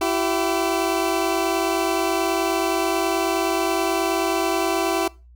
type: tone pair together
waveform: 20% pulse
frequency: 333.7 / 383.1 Hz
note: E4 / G4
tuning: +21 / -40 cents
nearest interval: major second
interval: 239 cents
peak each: -17 / -18 dBFS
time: 0.01-5.08 s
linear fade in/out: 5 ms
effects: noise-tail reverb RT60 0.3 s tail -23 dB re dry + added 60 Hz sine -45 dBFS peak until 5.35 s